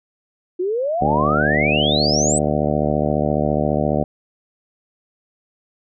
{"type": "exponential sweep", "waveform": "sine", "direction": "up", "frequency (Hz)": [347.7, 8300], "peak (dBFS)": -18, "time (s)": [0.59, 2.39], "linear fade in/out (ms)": 10}
{"type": "harmonic tone", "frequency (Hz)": 74.6, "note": "D2", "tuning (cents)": 28, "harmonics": [1, 2, 3, 4, 5, 6, 7, 8, 9, 10], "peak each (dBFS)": [-28, -23, -23, -26, -28, -27, -27, -23, -27, -28], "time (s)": [1.01, 4.04], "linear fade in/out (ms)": 5}
{"effects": []}